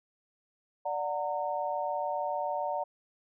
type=chord; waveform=sine; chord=D augmented; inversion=none; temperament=just; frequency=587.3 / 734.2 / 917.7 Hz; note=D5 / F#5 / A#5; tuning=0 / -14 / -27 cents; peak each=-34 dBFS; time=0.85-2.84 s; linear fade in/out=10 ms; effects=none